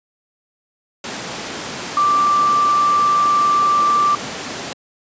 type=tone in noise; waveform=sine; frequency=1174.7 Hz; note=D6; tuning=in tune; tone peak=-12 dBFS; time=1.97-4.15 s; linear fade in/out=2 ms; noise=pink; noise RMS=-26 dBFS; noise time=1.04-4.73 s; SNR=+11 dB; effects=high-pass 200 Hz 12 dB/octave + resampled to 16000 Hz